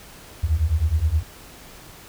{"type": "beating tone pair", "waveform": "sine", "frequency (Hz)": [73.5, 83.1], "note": ["D2", "E2"], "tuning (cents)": [2, 15], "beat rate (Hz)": 9.6, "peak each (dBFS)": [-21, -20], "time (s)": [0.43, 1.23], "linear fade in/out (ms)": 10, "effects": ["pink hiss -44 dBFS RMS until 2.08 s"]}